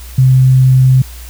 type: tone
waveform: sine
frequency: 130 Hz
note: C3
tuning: 11 cents flat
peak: -4 dBFS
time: 0.18-1.02 s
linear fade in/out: 5 ms
effects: added 60 Hz sine -28 dBFS peak until 1.29 s + white hiss -36 dBFS RMS until 1.29 s